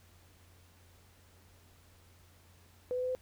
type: tone with pitch steps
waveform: sine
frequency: 499 / 502.8 / 506.6 / 510.4 Hz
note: B4 / B4 / B4 / C5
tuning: +18 / +31 / +44 / -43 cents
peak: -31 dBFS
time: 2.91-3.15 s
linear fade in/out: 0 ms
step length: 60 ms
effects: added 88 Hz sine -61 dBFS peak until 3.21 s + pink hiss -64 dBFS RMS until 3.21 s